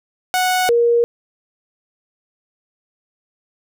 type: tone pair in turn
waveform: sawtooth / sine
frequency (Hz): 737 / 471.7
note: F#5 / A#4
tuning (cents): -7 / +20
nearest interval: minor sixth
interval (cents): 773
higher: first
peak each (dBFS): -11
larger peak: neither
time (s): 0.34-0.69 / 0.69-1.04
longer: neither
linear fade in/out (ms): 0
effects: none